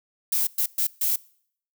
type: noise bursts at uneven times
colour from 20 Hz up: violet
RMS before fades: -23 dBFS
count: 4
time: 0.32-0.47 / 0.58-0.66 / 0.78-0.87 / 1.01-1.16 s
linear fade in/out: 5 ms
effects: noise-tail reverb RT60 0.6 s tail -23 dB re dry